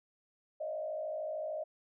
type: tone with frequency modulation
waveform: sine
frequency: 621 Hz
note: D#5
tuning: 3 cents flat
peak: -35 dBFS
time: 0.6-1.64 s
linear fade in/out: 10 ms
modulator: 53.3 Hz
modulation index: 0.84
effects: none